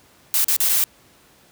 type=noise with dropouts; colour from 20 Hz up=blue; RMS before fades=-18 dBFS; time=0.34-0.84 s; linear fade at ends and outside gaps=0 ms; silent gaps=0.444-0.483 / 0.564-0.603 / 0.689-0.693 s; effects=pink hiss -53 dBFS RMS until 1.51 s + high-pass 80 Hz 12 dB/octave